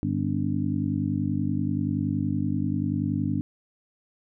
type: harmonic tone with a mistuned harmonic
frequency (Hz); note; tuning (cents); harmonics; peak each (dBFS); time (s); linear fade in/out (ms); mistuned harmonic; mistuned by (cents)
50.5; G#1; -48; 2 / 3 / 4 / 5 / 6; -30 / -30 / -30 / -30 / -30; 0.03-3.41; 0; 6; -56
effects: none